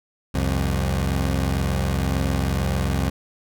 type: tone pair together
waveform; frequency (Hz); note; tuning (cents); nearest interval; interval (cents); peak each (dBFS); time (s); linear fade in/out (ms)
20% pulse; 66.8 / 88.7; C2 / F2; +36 / +27; perfect fourth; 491; -17 / -20; 0.34-3.1; 10
effects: none